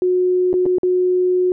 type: tone with dropouts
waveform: sine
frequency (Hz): 364.1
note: F#4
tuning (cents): -28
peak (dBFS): -13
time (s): 0.02-1.52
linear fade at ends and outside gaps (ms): 1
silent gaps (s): 0.53-0.539 / 0.656-0.662 / 0.784-0.832
effects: none